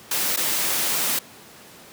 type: noise with dropouts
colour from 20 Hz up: white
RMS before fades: -23 dBFS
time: 0.11-1.19 s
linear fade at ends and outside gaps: 5 ms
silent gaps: 0.363-0.371 s
effects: pink hiss -45 dBFS RMS until 1.92 s + high-pass 150 Hz 12 dB/octave